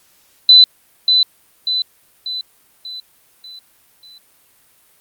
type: tone with echo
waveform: sine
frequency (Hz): 4008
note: B7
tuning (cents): +25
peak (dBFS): -3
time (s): 0.49-0.64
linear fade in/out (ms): 2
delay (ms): 590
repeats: 6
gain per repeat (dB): -6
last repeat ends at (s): 4.18
effects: white hiss -54 dBFS RMS until 5 s + Opus 48 kbps